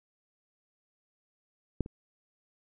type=clicks; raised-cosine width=3 ms; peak=-15 / -30 dBFS; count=2; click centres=1.807 / 1.861 s; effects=none